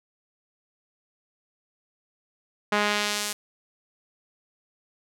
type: tone with band-pass filter sweep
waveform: sawtooth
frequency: 207.7 Hz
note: G#3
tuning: in tune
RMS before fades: -26 dBFS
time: 2.72-3.33 s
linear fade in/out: 5 ms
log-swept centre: 1400 to 9300 Hz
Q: 0.73
effects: none